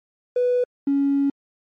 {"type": "tone pair in turn", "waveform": "triangle", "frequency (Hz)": [493.9, 279.2], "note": ["B4", "C#4"], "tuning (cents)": [0, 13], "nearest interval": "minor seventh", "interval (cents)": 987, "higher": "first", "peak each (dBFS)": -13, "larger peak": "neither", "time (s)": [[0.36, 0.64], [0.87, 1.3]], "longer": "second", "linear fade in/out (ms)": 5, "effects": ["tanh soft clip ceiling -14 dBFS", "MP3 48 kbps"]}